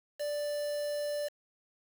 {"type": "tone with quantisation", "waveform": "triangle", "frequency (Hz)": 587.3, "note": "D5", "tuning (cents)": 0, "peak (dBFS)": -30, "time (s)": [0.19, 1.29], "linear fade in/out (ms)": 20, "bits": 7, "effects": []}